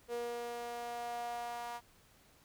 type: tone with high-pass filter sweep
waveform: sawtooth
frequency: 238.1 Hz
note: A#3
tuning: 37 cents sharp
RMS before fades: -41 dBFS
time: 0.08-1.81 s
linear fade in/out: 50 ms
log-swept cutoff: 490 to 850 Hz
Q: 4.9
effects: pink hiss -65 dBFS RMS until 2.44 s